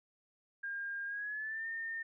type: tone with pitch glide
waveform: sine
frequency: 1610 to 1817.6 Hz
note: G6 to A#6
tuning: +46 to -44 cents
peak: -37 dBFS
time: 0.63-2.03 s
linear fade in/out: 10 ms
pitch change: +210 cents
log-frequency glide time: 1.06-1.67 s
effects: none